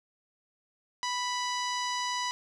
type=tone with low-pass filter; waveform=sawtooth; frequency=987.8 Hz; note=B5; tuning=in tune; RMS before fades=-32 dBFS; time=1.03-2.31 s; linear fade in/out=0 ms; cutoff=5700 Hz; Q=2.3; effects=none